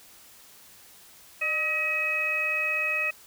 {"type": "harmonic tone with a mistuned harmonic", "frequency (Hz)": 636, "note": "D#5", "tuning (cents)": 38, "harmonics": [1, 2, 3, 4], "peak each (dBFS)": [-37, -37, -33, -25], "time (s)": [1.41, 3.11], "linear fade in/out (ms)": 10, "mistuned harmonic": 1, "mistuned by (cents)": -84, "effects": ["white hiss -52 dBFS RMS until 3.26 s"]}